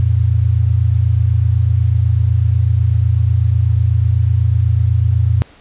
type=tone pair together; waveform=sine; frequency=87.31 / 115.37 Hz; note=F2 / A#2; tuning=0 / -17 cents; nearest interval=perfect fourth; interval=483 cents; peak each=-13 dBFS; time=0-5.42 s; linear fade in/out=0 ms; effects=pink hiss -45 dBFS RMS until 5.6 s + resampled to 8000 Hz